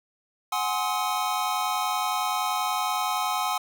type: chord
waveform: square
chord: Ab dominant seventh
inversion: third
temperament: equal with one note detuned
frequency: 740 / 830.6 / 1046.5 / 1276.5 Hz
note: Gb5 / Ab5 / C6 / Eb6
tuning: 0 / 0 / 0 / +44 cents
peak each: -31 dBFS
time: 0.52-3.58 s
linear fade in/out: 5 ms
effects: none